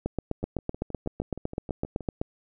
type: two click trains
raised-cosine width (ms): 2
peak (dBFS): -14 / -24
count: 18 / 11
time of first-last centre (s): 0.06-2.215 / 0.43-2.007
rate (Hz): 7.89 / 6.34
effects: none